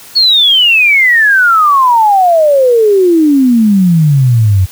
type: exponential sweep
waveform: sine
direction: down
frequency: 4435 to 90.3 Hz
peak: -4 dBFS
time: 0.15-4.66 s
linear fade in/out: 20 ms
effects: white hiss -34 dBFS RMS until 4.71 s + high-pass 60 Hz 12 dB/octave